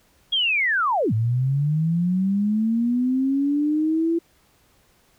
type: linear two-way sweep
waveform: sine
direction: down then up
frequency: 3328 to 107.3 to 337.8 Hz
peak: -18 dBFS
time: 0.32-4.19 s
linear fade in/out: 10 ms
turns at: 1.13 s
effects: pink hiss -60 dBFS RMS until 5.18 s